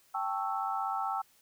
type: chord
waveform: sine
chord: A dominant seventh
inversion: third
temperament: equal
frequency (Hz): 784 / 880 / 1108.7 / 1318.5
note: G5 / A5 / C#6 / E6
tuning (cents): 0 / 0 / 0 / 0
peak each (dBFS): -34 / -37 / -40 / -35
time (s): 0.14-1.22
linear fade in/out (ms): 10
effects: white hiss -65 dBFS RMS until 1.41 s